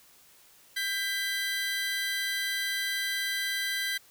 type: tone pair together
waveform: 25% pulse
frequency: 1584.2 / 1996 Hz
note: G6 / B6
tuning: +18 / +18 cents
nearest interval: major third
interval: 400 cents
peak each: -28 dBFS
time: 0.76-3.98 s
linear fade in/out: 10 ms
effects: white hiss -58 dBFS RMS until 4.1 s